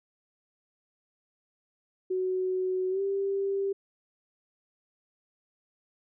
sine tone with pitch glide, 371.5 to 393.6 Hz, F#4 to G4, +7 to +7 cents, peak -26 dBFS, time 2.1-3.73 s, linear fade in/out 10 ms, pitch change +100 cents, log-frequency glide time 2.9-3.01 s, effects none

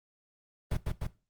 brown noise with echo, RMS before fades -29 dBFS, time 0.71-0.77 s, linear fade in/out 5 ms, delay 150 ms, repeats 2, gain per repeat -2 dB, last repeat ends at 1.07 s, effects noise-tail reverb RT60 0.3 s tail -17 dB re dry + Opus 24 kbps

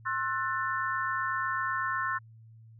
sine chord, F# half-diminished seventh, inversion second, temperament just, 1065.6 / 1332 / 1480 / 1776 Hz, C6 / E6 / F#6 / A6, +31 / +18 / 0 / +16 cents, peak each -32 / -35 / -35 / -34 dBFS, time 0.05-2.19 s, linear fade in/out 20 ms, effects added 112 Hz sine -50 dBFS peak until 2.79 s

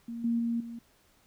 sine tone with level steps, 233.1 Hz, A#3, in tune, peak -35 / -25 / -27 / -38 dBFS, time 0.08-0.79 s, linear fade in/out 5 ms, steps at 0.24 / 0.39 / 0.6 s, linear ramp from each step 5 ms, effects pink hiss -65 dBFS RMS until 1.26 s

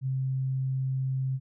sine tone, 132.1 Hz, C3, 17 cents sharp, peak -26 dBFS, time 0.01-1.4 s, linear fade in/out 50 ms, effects none

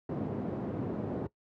pink band-pass noise, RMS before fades -35 dBFS, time 0.09-1.27 s, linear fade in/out 5 ms, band 130 to 450 Hz, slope 12 dB/octave, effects noise-tail reverb RT60 0.1 s tail -19 dB re dry + high-pass 80 Hz 12 dB/octave

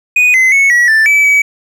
triangle tone with pitch steps, 2480 / 2050 / 2205 / 1927 / 1769 / 2302 / 2278 Hz, D#7 / C7 / C#7 / B6 / A6 / D7 / C#7, -6 / -36 / -10 / -43 / +9 / -35 / +47 cents, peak -4 dBFS, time 0.16-1.42 s, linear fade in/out 5 ms, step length 180 ms, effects none

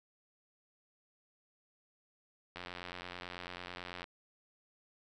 click train, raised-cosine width 0.3 ms, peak -27 dBFS, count 133, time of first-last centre 2.56-4.041 s, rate 89.1 Hz, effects none

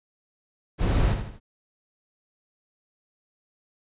brown noise with echo, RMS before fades -22 dBFS, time 0.78-1.16 s, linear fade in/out 50 ms, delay 80 ms, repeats 3, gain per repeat -7 dB, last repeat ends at 1.4 s, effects resampled to 8000 Hz

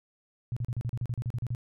sine tone bursts, 120 Hz, B2, 49 cents flat, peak -28 dBFS, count 13, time 0.52-1.549 s, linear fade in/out 0 ms, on 45 ms, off 37 ms, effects none

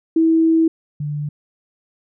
sine tone pair in turn, 324.9 / 147.51 Hz, E4 / D3, -25 / +8 cents, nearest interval octave + major second, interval 1367 cents, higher first, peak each -11 / -21 dBFS, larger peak first, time 0.16-0.68 / 1-1.29 s, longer first, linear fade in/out 5 ms, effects none

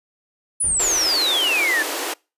sine exponential sweep, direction down, 10160 to 1702 Hz, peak -17 dBFS, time 0.6-1.83 s, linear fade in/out 10 ms
brown noise with exponential decay, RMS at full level -31 dBFS, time 0.64-1.61 s, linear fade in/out 0 ms, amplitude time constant 210 ms
pink high-pass noise, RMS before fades -26 dBFS, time 0.79-2.14 s, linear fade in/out 10 ms, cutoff 290 Hz, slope 96 dB/octave
effects noise-tail reverb RT60 0.3 s tail -26 dB re dry + resampled to 32000 Hz

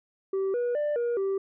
sine tone with pitch steps, 386.5 / 484.1 / 592 / 475.8 / 389.4 Hz, G4 / B4 / D5 / A#4 / G4, -24 / -35 / +14 / +35 / -12 cents, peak -22 dBFS, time 0.33-1.38 s, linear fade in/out 5 ms, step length 210 ms, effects tanh soft clip ceiling -24 dBFS

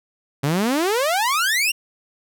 sawtooth exponential sweep, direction up, 133.3 to 2871 Hz, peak -14 dBFS, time 0.43-1.72 s, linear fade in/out 10 ms, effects none

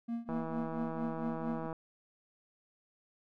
triangle tone with tremolo, 233.1 Hz, A#3, in tune, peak -30 dBFS, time 0.08-1.67 s, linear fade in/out 10 ms, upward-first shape triangle, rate 4.4 Hz, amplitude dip 95%
click train, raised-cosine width 1 ms, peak -27 dBFS, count 234, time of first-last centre 0.29-1.728 s, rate 162 Hz
effects none

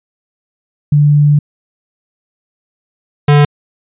sine / square tone pair in turn, 146.83 / 146.03 Hz, D3 / D3, 0 / -9 cents, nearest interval unison, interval 9 cents, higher first, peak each -5 dBFS, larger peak neither, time 0.92-1.39 / 3.28-3.45 s, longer first, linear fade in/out 5 ms, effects resampled to 8000 Hz

